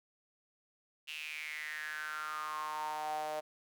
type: tone with high-pass filter sweep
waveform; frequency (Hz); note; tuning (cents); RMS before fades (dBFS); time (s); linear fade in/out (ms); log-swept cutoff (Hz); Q
sawtooth; 153.3; D#3; -25; -40; 1.07-3.41; 20; 2800 to 640; 7.9
effects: none